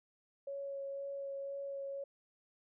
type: tone with vibrato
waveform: sine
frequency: 554.4 Hz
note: C#5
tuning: in tune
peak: -39 dBFS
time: 0.47-2.04 s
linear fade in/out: 5 ms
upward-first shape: sine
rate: 2 Hz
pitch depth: 10 cents each way
effects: none